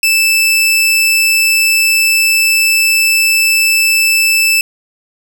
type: tone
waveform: sawtooth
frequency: 2637 Hz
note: E7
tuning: in tune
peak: -5 dBFS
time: 0.03-4.61 s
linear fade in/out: 2 ms
effects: none